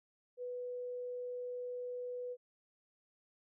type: tone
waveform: sine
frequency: 493.9 Hz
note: B4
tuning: in tune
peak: -39 dBFS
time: 0.37-2.37 s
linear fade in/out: 50 ms
effects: none